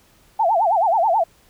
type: tone with vibrato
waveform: sine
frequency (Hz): 776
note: G5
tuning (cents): -18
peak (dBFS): -14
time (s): 0.39-1.24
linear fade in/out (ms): 10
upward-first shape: sine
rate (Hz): 9.3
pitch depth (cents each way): 280
effects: pink hiss -55 dBFS RMS until 1.49 s